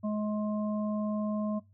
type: harmonic tone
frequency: 211.3 Hz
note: G#3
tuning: 30 cents sharp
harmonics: 1 / 3 / 5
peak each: -29 / -37 / -43 dBFS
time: 0.03-1.6 s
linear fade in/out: 20 ms
effects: noise-tail reverb RT60 0.2 s tail -20 dB re dry + added 98 Hz sine -58 dBFS peak until 1.73 s